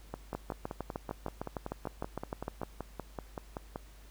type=two click trains; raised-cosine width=1 ms; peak=-21 / -23 dBFS; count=16 / 20; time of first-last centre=0.35-2.633 / 0.14-3.759 s; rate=6.57 / 5.25 Hz; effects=added 50 Hz sine -51 dBFS peak until 4.1 s + pink hiss -60 dBFS RMS until 4.1 s